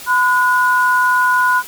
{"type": "tone pair together", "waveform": "sine", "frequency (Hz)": [1009.4, 1453], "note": ["B5", "F#6"], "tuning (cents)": [38, -32], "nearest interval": "tritone", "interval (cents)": 630, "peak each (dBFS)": -13, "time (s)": [0.06, 1.63], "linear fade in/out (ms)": 50, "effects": ["white hiss -33 dBFS RMS until 1.67 s", "MP3 96 kbps"]}